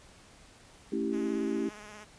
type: chord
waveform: sine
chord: A dominant seventh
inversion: none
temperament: equal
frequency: 220 / 277.2 / 329.6 / 392 Hz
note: A3 / C#4 / E4 / G4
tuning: 0 / 0 / 0 / 0 cents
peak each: -34 dBFS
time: 0.92-1.69 s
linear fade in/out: 5 ms
type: tone with vibrato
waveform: 5% pulse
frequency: 210 Hz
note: G#3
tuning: 19 cents sharp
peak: -35 dBFS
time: 1.12-2.05 s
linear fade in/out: 20 ms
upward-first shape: triangle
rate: 17 Hz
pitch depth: 43 cents each way
effects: pink hiss -56 dBFS RMS until 2.18 s + resampled to 22050 Hz